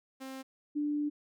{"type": "tone pair in turn", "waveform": ["sawtooth", "sine"], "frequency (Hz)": [265, 294.8], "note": ["C4", "D4"], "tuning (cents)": [22, 7], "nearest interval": "major second", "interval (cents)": 185, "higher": "second", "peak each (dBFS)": [-37, -29], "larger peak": "second", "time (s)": [[0.2, 0.43], [0.75, 1.1]], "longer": "second", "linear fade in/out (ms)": 20, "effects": []}